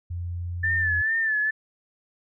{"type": "tone with pitch glide", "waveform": "sine", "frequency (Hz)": [87.1, 87.71], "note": ["F2", "F2"], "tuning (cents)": [-4, 8], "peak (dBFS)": -28, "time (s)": [0.1, 1.02], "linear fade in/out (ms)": 10, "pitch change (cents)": 12, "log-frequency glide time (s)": [0.33, 0.61]}
{"type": "tone with vibrato", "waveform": "sine", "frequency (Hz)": 1760, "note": "A6", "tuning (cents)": 0, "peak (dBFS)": -21, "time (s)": [0.63, 1.51], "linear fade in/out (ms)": 10, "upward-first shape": "sine", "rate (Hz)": 2.3, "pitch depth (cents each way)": 58}
{"effects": []}